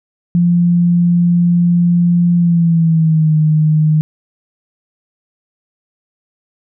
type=tone with pitch glide; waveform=sine; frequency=173.6 to 154.66 Hz; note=F3 to D#3; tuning=-10 to -10 cents; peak=-8 dBFS; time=0.35-4.01 s; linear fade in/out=0 ms; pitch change=-200 cents; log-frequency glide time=2.36-3.35 s; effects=none